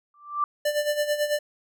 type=tone with exponential growth; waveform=sine; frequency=1174.7 Hz; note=D6; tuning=in tune; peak=-18 dBFS; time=0.14-0.44 s; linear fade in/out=2 ms; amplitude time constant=64 ms
type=tone with tremolo; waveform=square; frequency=592 Hz; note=D5; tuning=14 cents sharp; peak=-21 dBFS; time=0.65-1.39 s; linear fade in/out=5 ms; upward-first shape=sine; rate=9.1 Hz; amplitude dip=70%
effects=none